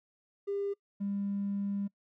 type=tone pair in turn; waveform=triangle; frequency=400.5 / 200.2 Hz; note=G4 / G3; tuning=+37 / +37 cents; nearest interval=octave; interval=1200 cents; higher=first; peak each=-27 / -27 dBFS; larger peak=neither; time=0.47-0.74 / 1-1.88 s; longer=second; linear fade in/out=20 ms; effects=noise-tail reverb RT60 0.1 s tail -26 dB re dry + tanh soft clip ceiling -28 dBFS